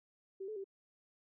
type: tone with pitch steps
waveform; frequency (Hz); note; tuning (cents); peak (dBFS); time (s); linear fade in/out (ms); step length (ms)
sine; 385.8 / 431.6 / 390.1; G4 / A4 / G4; -28 / -33 / -8; -40; 0.4-0.643; 10; 81
effects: none